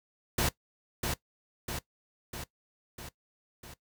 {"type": "noise with echo", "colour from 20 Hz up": "pink", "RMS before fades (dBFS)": -28, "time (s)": [0.38, 0.49], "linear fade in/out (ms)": 5, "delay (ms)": 650, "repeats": 5, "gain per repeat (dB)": -4, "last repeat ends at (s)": 3.74, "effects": ["noise-tail reverb RT60 0.1 s tail -18 dB re dry"]}